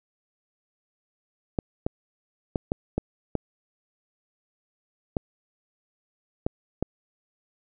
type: clicks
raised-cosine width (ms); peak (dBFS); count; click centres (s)
2; -11; 9; 1.588 / 1.865 / 2.558 / 2.719 / 2.98 / 3.353 / 5.168 / 6.465 / 6.826
effects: none